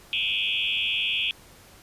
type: tone with frequency modulation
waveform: sine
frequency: 2924 Hz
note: F#7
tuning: 21 cents flat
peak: -23 dBFS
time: 0.13-1.31 s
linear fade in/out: 0 ms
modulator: 101 Hz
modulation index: 4.9
effects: pink hiss -51 dBFS RMS until 1.82 s + resampled to 32000 Hz